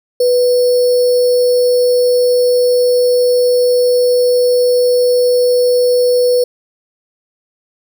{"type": "tone with sample-and-hold", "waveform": "sine", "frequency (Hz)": 493.9, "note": "B4", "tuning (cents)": 0, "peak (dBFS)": -8, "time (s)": [0.2, 6.44], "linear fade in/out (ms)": 5, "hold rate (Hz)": 4900, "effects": []}